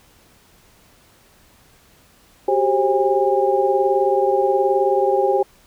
sine tone cluster, 380.6 / 399.4 / 534 / 811 Hz, F#4 / G4 / C5 / G#5, +49 / +32 / +35 / -41 cents, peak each -20 dBFS, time 2.48-5.43 s, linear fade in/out 5 ms, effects pink hiss -53 dBFS RMS until 5.66 s

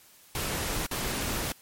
pink noise with dropouts, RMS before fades -31 dBFS, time 0.35-1.52 s, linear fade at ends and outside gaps 1 ms, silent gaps 0.864-0.912 s, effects white hiss -56 dBFS RMS until 1.61 s + MP3 64 kbps

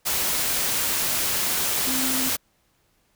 sine tone in noise, 260.1 Hz, C4, 10 cents flat, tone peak -28 dBFS, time 1.86-2.3 s, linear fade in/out 20 ms, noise white, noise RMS -24 dBFS, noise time 0.05-2.37 s, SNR -7 dB, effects pink hiss -66 dBFS RMS until 3.15 s

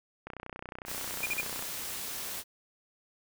click train, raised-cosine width 0.5 ms, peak -25 dBFS, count 43, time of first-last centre 0.27-1.625 s, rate 31 Hz
white noise, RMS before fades -38 dBFS, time 0.85-2.44 s, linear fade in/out 50 ms
triangle tone bursts, 2423 Hz, D#7, 47 cents flat, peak -27 dBFS, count 3, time 1.23-1.409 s, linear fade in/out 2 ms, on 29 ms, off 46 ms
effects none

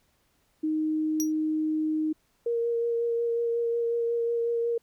sine tone, 311.1 Hz, D#4, in tune, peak -24 dBFS, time 0.63-2.13 s, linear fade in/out 10 ms
40% pulse tone with exponential decay, 5780 Hz, F#8, 41 cents flat, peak -24 dBFS, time 1.2-1.32 s, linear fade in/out 0 ms, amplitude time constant 26 ms
sine tone with vibrato, 467.5 Hz, A#4, 5 cents sharp, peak -24 dBFS, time 2.46-4.78 s, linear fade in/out 5 ms, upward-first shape sine, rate 5.5 Hz, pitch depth 13 cents each way
effects pink hiss -69 dBFS RMS until 4.82 s

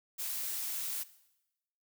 blue noise, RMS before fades -37 dBFS, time 0.18-1.04 s, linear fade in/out 20 ms, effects noise-tail reverb RT60 0.9 s tail -17 dB re dry

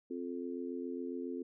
harmonic tone, 87.31 Hz, F2, in tune, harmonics 3 / 4 / 5, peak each -40 / -42 / -44 dBFS, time 0.1-1.43 s, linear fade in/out 10 ms, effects none

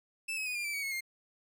40% pulse tone with pitch steps, 2637 / 2556 / 2478 / 2401 / 2328 / 2256 / 2187 / 2120 Hz, E7 / D#7 / D#7 / D7 / D7 / C#7 / C#7 / C7, 0 / +46 / -8 / +38 / -16 / +30 / -24 / +22 cents, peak -33 dBFS, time 0.28-1.008 s, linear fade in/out 10 ms, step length 91 ms, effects 12-bit

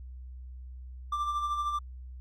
triangle tone with tremolo, 1180 Hz, D6, 8 cents sharp, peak -25 dBFS, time 1.12-1.79 s, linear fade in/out 5 ms, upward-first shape sine, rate 13 Hz, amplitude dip 45%, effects added 63 Hz sine -41 dBFS peak until 2.2 s

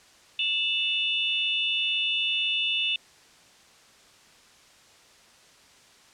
sine tone cluster, 2652 / 2912 / 3554 Hz, E7 / F#7 / A7, +10 / -28 / +17 cents, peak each -28 dBFS, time 0.39-2.96 s, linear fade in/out 2 ms, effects white hiss -55 dBFS RMS until 6.13 s + low-pass 7000 Hz 12 dB/octave

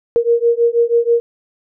sine beating tone pair, 466.2 / 472.4 Hz, A#4 / A#4, 0 / +23 cents, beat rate 6.2 Hz, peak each -14 dBFS, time 0.16-1.2 s, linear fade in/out 0 ms, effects none

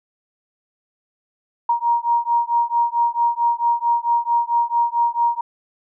sine beating tone pair, 940 / 944.5 Hz, A#5 / A#5, +14 / +22 cents, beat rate 4.5 Hz, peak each -19 dBFS, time 1.69-5.41 s, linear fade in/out 5 ms, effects none

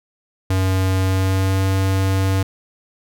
square tone with pitch glide, 94.4 to 95.88 Hz, F#2 to G2, +35 to -38 cents, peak -16 dBFS, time 0.5-2.43 s, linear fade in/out 5 ms, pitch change +27 cents, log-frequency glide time 1.02-1.63 s, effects none

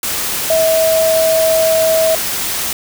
sine tone in noise, 645 Hz, E5, 38 cents flat, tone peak -10 dBFS, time 0.5-2.15 s, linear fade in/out 2 ms, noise white, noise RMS -19 dBFS, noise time 0.03-2.73 s, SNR +6 dB, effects none

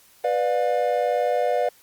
triangle chord, B diminished, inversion none, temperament just, 493.9 / 592.7 / 711.2 Hz, B4 / D5 / F5, 0 / +16 / +31 cents, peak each -22 dBFS, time 0.24-1.69 s, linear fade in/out 5 ms, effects white hiss -55 dBFS RMS until 1.82 s + Opus 48 kbps

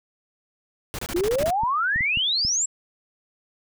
pink noise bursts, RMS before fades -31 dBFS, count 8, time 0.94-1.505 s, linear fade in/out 0 ms, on 47 ms, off 27 ms
sine exponential sweep, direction up, 329.6 to 7800 Hz, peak -20 dBFS, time 1.14-2.66 s, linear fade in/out 10 ms
clicks, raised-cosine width 5 ms, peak -21 dBFS, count 8, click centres 1.408 / 1.439 / 1.48 / 1.635 / 1.96 / 2.008 / 2.173 / 2.45 s
effects none

